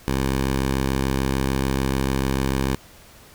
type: tone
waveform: 10% pulse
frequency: 66.8 Hz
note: C2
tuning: 36 cents sharp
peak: -12 dBFS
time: 0.08-2.75 s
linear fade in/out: 0 ms
effects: pink hiss -48 dBFS RMS until 3.34 s